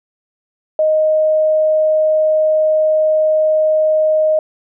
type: tone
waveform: sine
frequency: 622.3 Hz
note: D#5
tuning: in tune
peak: -10 dBFS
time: 0.79-4.39 s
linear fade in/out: 2 ms
effects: none